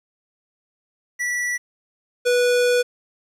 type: tone pair in turn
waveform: square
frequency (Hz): 1954 / 490.1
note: B6 / B4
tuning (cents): -19 / -13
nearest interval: 2 octaves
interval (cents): 2394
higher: first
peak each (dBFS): -22 / -16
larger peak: second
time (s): 1.19-1.58 / 2.25-2.83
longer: second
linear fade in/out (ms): 20
effects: low-pass 10000 Hz 12 dB/octave + 9-bit